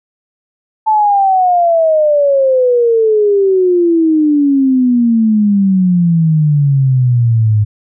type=exponential sweep; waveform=sine; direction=down; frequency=880 to 103.83 Hz; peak=-7 dBFS; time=0.86-7.65 s; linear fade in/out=20 ms; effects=none